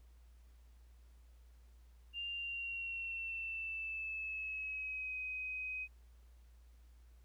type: tone with pitch glide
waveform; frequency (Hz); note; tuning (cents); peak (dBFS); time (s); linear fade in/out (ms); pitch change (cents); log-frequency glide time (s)
sine; 2794 to 2518; F7 to D#7; 0 to +20; -39; 2.13-5.88; 50; -180; 2.29-5.16
effects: added 59 Hz sine -58 dBFS peak until 7.24 s + pink hiss -75 dBFS RMS until 7.24 s